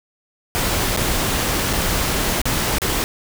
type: noise with dropouts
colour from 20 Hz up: pink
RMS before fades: -20 dBFS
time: 0.55-3.04 s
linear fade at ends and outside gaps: 0 ms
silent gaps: 0.964-0.973 / 1.73-1.734 / 2.416-2.455 / 2.784-2.818 s
effects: none